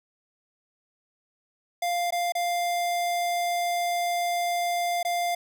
square tone with dropouts, 698.5 Hz, F5, in tune, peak -25 dBFS, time 1.82-5.35 s, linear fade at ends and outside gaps 5 ms, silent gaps 2.107-2.123 / 2.322-2.351 / 5.03-5.049 s, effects none

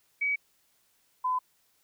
sine tone pair in turn, 2271 / 1011.6 Hz, C#7 / B5, +41 / +41 cents, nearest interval octave + major second, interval 1400 cents, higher first, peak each -25 dBFS, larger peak neither, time 0.21-0.36 / 1.24-1.39 s, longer neither, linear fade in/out 10 ms, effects white hiss -69 dBFS RMS until 1.83 s

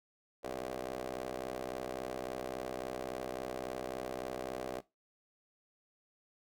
15% pulse ring-modulated tone, 63.6 Hz, C2, 48 cents flat, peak -29 dBFS, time 0.43-4.81 s, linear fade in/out 20 ms, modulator 516 Hz, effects noise-tail reverb RT60 0.2 s tail -17 dB re dry

